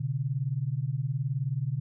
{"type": "beating tone pair", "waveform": "sine", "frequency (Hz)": [124.6, 143.6], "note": ["B2", "D3"], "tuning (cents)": [16, -39], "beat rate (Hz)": 19, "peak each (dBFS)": -30, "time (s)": [0, 1.8], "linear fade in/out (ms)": 10, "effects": []}